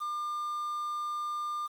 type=tone with quantisation; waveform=triangle; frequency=1200 Hz; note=D6; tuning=37 cents sharp; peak=-30 dBFS; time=0-1.68 s; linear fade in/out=20 ms; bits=9; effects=none